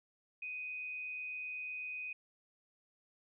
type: tone with amplitude modulation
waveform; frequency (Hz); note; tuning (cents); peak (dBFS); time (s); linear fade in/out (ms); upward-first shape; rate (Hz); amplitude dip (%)
sine; 2497; D#7; +6; -38; 0.42-2.13; 5; sine; 148; 35
effects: none

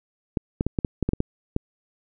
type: clicks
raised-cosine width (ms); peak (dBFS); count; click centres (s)
3; -9; 10; 0.372 / 0.609 / 0.666 / 0.788 / 0.848 / 1.027 / 1.09 / 1.134 / 1.204 / 1.564
effects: none

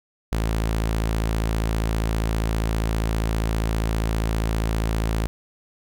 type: tone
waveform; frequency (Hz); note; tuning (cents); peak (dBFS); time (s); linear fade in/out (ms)
sawtooth; 55; A1; 0; -17; 0.32-5.27; 0
effects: none

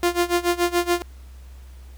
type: tone with tremolo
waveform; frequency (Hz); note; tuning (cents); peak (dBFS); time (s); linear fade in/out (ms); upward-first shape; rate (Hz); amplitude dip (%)
sawtooth; 349.2; F4; 0; -12; 0.03-1.02; 0; sine; 7; 90
effects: added 64 Hz sine -39 dBFS peak until 1.97 s + pink hiss -55 dBFS RMS until 1.97 s

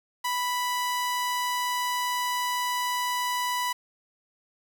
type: tone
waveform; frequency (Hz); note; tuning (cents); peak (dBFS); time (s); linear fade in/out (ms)
sawtooth; 987.8; B5; 0; -22; 0.24-3.73; 10
effects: 8-bit

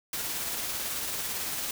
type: noise with tremolo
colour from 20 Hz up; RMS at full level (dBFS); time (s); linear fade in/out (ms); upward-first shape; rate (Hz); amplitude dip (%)
white; -32; 0.13-1.71; 2; sine; 18; 25
effects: none

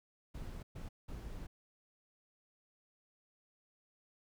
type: noise bursts at uneven times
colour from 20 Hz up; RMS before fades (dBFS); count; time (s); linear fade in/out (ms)
brown; -45; 3; 0.34-0.63 / 0.75-0.89 / 1.08-1.47; 10
effects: none

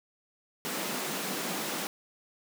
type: high-pass noise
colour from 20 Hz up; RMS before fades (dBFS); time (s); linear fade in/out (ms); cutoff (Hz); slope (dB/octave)
pink; -34; 0.65-1.87; 0; 170; 48
effects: none

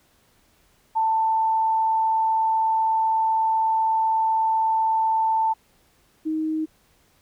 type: tone pair in turn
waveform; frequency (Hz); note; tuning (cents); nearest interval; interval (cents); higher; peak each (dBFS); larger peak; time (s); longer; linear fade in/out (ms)
sine; 888 / 314; A5 / D#4; +16 / +16; octave + tritone; 1800; first; -18 / -22; first; 0.95-5.54 / 6.25-6.66; first; 20
effects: pink hiss -61 dBFS RMS until 7.21 s

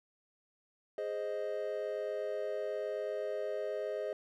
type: chord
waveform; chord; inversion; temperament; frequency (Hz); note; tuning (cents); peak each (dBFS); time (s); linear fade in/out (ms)
triangle; Ab major; none; equal; 415.3 / 523.3 / 622.3; Ab4 / C5 / Eb5; 0 / 0 / 0; -37 / -38 / -36; 0.98-4.13; 2
effects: none

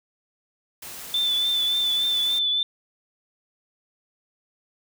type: noise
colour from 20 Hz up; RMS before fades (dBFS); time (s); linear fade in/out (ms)
white; -38; 0.82-2.39; 5
type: tone with vibrato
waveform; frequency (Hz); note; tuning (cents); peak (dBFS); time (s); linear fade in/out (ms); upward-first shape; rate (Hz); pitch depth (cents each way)
sine; 3520; A7; 0; -20; 1.14-2.63; 2; triangle; 3.5; 35
effects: none

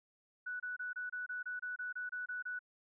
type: tone bursts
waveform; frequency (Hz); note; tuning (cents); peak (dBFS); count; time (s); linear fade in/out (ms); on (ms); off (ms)
sine; 1480; F#6; 0; -38; 13; 0.46-2.592; 10; 140; 26
effects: none

